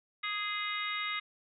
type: harmonic tone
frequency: 415.3 Hz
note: G#4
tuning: in tune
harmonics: 3 / 4 / 5 / 6 / 7 / 8 / 9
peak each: -38 / -45 / -36 / -45 / -44 / -50 / -40 dBFS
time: 0.23-1.2 s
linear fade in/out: 10 ms
effects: none